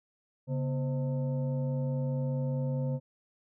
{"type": "tone with frequency modulation", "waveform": "sine", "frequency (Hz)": 138.59, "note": "C#3", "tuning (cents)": 0, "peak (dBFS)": -28, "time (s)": [0.47, 3], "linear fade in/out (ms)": 50, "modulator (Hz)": 382, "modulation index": 0.72, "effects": []}